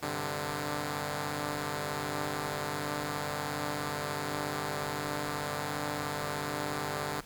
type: chord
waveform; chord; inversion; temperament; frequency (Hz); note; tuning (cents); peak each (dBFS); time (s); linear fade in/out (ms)
5% pulse; G suspended fourth; none; equal with one note detuned; 98 / 130.81 / 147.68; G2 / C3 / D3; 0 / 0 / +10; -29 / -29 / -23; 0.02-7.21; 10
effects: pink hiss -53 dBFS RMS until 7.25 s